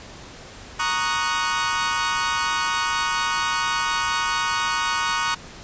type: chord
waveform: sawtooth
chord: D# minor seventh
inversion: second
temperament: equal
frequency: 932.3 / 1108.7 / 1244.5 / 1480 Hz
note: A#5 / C#6 / D#6 / F#6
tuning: 0 / 0 / 0 / 0 cents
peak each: -23 dBFS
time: 0.79-5.35 s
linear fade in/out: 10 ms
effects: pink hiss -41 dBFS RMS until 5.63 s + resampled to 16000 Hz